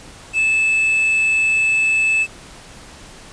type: tone with quantisation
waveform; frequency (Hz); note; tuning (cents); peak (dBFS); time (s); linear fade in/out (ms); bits
triangle; 2619; E7; -12; -12; 0.33-2.27; 50; 6
effects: pink hiss -40 dBFS RMS until 3.32 s + resampled to 22050 Hz

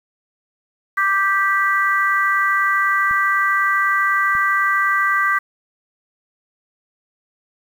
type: harmonic tone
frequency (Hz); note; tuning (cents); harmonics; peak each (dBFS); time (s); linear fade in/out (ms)
392; G4; 0; 3 / 4 / 5; -18 / -19 / -20; 0.97-5.39; 10
type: clicks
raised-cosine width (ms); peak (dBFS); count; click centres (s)
5; -26; 2; 3.111 / 4.352
effects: 7-bit

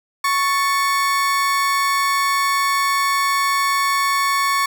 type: tone pair together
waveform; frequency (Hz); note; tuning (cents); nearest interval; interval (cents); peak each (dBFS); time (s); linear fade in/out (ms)
35% pulse; 1108.7 / 1760; C#6 / A6; 0 / 0; minor sixth; 800; -15 / -24; 0.24-4.66; 5
effects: none

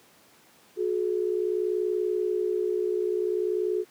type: tone pair together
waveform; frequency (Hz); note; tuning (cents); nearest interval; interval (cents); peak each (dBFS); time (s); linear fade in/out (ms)
sine; 364.9 / 425.4; F#4 / G#4; -24 / +42; minor third; 266; -26 / -27; 0.76-3.85; 50
effects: pink hiss -57 dBFS RMS until 3.9 s + high-pass 200 Hz 12 dB/octave

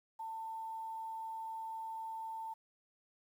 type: tone with quantisation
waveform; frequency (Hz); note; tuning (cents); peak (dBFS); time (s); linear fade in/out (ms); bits
sine; 894; A5; +27; -40; 0.19-2.54; 10; 11
effects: none

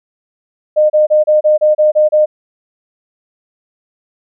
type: tone bursts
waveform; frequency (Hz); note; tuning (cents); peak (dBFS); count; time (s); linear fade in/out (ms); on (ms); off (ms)
sine; 610; D#5; -34; -6; 9; 0.76-2.26; 20; 140; 30
effects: none

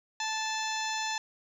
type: harmonic tone with a mistuned harmonic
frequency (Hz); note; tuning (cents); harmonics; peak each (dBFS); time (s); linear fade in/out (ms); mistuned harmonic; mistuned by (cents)
877; A5; -6; 1 / 2 / 3 / 4 / 5 / 6 / 7 / 8; -34 / -37 / -39 / -40 / -41 / -42 / -42 / -43; 0.2-1.18; 2; 5; -88
effects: 10-bit

